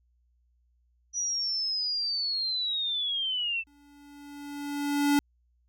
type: linear sweep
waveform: sine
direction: down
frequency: 5880 to 2637 Hz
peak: -27 dBFS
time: 1.13-3.64 s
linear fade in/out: 50 ms
type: tone with exponential growth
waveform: square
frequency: 287.5 Hz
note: D4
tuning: 37 cents flat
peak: -20 dBFS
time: 3.67-5.19 s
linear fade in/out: 0 ms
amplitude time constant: 330 ms
effects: added 60 Hz sine -65 dBFS peak until 5.68 s